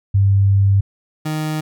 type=tone pair in turn; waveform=sine / 30% pulse; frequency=98.7 / 154.88 Hz; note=G2 / D#3; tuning=+12 / -8 cents; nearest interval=minor sixth; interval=780 cents; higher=second; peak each=-10 / -17 dBFS; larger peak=first; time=0.14-0.81 / 1.25-1.61 s; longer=first; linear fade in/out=10 ms; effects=none